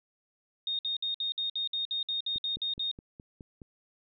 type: tone bursts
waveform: sine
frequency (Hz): 3696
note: A#7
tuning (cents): -16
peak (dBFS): -29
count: 13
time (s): 0.67-2.914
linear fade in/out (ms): 2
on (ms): 120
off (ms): 57
type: click train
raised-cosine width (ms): 3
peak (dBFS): -33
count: 7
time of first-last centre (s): 2.36-3.618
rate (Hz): 4.77
effects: none